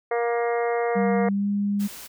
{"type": "harmonic tone", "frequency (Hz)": 235.7, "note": "A#3", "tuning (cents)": 19, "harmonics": [2, 3, 4, 5, 6, 7, 8, 9], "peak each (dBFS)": [-23, -27, -36, -35, -39, -41, -36, -38], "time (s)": [0.11, 1.29], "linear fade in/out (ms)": 5}
{"type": "tone with pitch glide", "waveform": "sine", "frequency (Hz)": [196, 202.7], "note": ["G3", "G#3"], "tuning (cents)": [0, -42], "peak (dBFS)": -21, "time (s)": [0.95, 1.88], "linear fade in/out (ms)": 20, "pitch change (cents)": 58, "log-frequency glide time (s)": [1.22, 1.48]}
{"type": "noise", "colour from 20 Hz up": "white", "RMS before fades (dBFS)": -40, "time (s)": [1.79, 2.08], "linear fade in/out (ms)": 20}
{"effects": []}